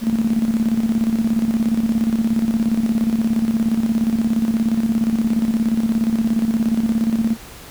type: tone with tremolo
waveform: sine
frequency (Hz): 225.1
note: A3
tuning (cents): +40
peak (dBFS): -12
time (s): 0.01-7.37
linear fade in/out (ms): 50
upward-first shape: square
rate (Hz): 17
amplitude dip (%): 65
effects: tanh soft clip ceiling -8 dBFS + pink hiss -39 dBFS RMS until 7.7 s